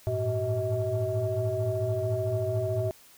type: tone cluster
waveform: sine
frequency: 100.3 / 109.5 / 113.9 / 379.3 / 637 Hz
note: G2 / A2 / A#2 / F#4 / D#5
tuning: +40 / -8 / -40 / +43 / +41 cents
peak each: -32 / -37 / -30 / -32 / -29 dBFS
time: 0.07-2.91 s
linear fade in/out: 0 ms
effects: tanh soft clip ceiling -18 dBFS + white hiss -55 dBFS RMS until 3.17 s